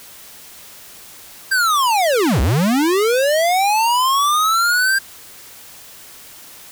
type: linear two-way sweep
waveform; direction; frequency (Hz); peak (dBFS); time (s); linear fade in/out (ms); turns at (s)
square; down then up; 1600 to 55.4 to 1600; -14; 1.51-4.99; 10; 2.41
effects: white hiss -40 dBFS RMS until 6.71 s